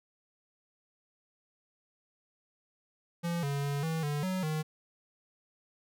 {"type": "tone with pitch steps", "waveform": "square", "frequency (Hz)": [170.9, 141.2, 142.1, 161.6, 146.5, 186.3, 155.3], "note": ["F3", "C#3", "C#3", "E3", "D3", "F#3", "D#3"], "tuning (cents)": [-37, 32, 43, -34, -4, 12, -3], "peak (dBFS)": -31, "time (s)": [3.23, 4.63], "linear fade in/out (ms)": 20, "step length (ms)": 200, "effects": []}